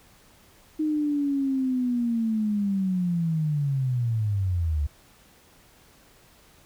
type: linear sweep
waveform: sine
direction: down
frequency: 311.3 to 70 Hz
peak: -22 dBFS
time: 0.79-4.87 s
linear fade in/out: 10 ms
effects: pink hiss -56 dBFS RMS until 6.65 s